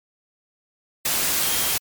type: tone in noise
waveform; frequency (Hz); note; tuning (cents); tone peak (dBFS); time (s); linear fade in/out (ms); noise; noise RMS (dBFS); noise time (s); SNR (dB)
sine; 3213; G7; +42; -32; 1.42-1.73; 5; white; -22; 1.05-1.78; -13
effects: MP3 96 kbps